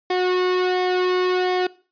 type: tone with flanger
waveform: sawtooth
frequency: 365.2 Hz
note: F#4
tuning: 23 cents flat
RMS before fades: -20 dBFS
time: 0.1-1.67 s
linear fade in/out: 5 ms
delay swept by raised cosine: 0.72 to 1.53 ms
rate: 1.4 Hz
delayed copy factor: -0.65
effects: noise-tail reverb RT60 0.4 s tail -21 dB re dry + resampled to 11025 Hz